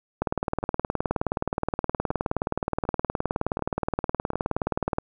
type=two click trains; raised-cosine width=1 ms; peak=-23 / -10 dBFS; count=6 / 92; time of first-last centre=0.63-4.334 / 0.22-4.984 s; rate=1.35 / 19.1 Hz; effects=none